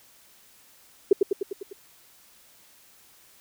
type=tone with echo; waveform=sine; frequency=394.9 Hz; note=G4; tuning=13 cents sharp; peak=-11 dBFS; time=1.11-1.13 s; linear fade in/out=5 ms; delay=100 ms; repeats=6; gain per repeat=-4 dB; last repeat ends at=1.73 s; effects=white hiss -56 dBFS RMS until 3.4 s